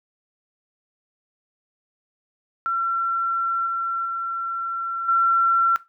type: tone with level steps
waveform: sine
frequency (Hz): 1357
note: E6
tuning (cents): +50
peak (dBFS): -20 / -22 / -24 / -15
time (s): 2.66-5.76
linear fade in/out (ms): 0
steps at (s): 3.66 / 4.05 / 5.08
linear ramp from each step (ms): 10
effects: noise-tail reverb RT60 0.2 s tail -17 dB re dry